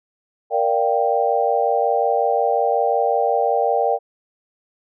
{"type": "chord", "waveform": "sine", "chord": "G minor seventh", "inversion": "first", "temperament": "equal", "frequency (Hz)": [466.2, 587.3, 698.5, 784], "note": ["Bb4", "D5", "F5", "G5"], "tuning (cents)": [0, 0, 0, 0], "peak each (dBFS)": [-21, -22, -22, -20], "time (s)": [0.5, 3.99], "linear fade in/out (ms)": 50, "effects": []}